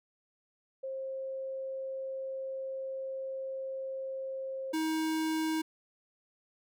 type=tone pair in turn; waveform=sine / square; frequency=532 / 317 Hz; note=C5 / D#4; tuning=+29 / +32 cents; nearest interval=major sixth; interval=897 cents; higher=first; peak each=-35 / -30 dBFS; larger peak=second; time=0.83-4.73 / 4.73-5.62 s; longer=first; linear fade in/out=10 ms; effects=none